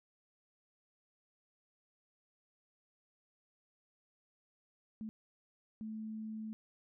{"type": "tone bursts at uneven times", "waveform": "sine", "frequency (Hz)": 218.3, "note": "A3", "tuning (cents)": -13, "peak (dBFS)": -40, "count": 2, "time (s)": [[5.01, 5.09], [5.81, 6.53]], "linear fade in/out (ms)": 0, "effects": []}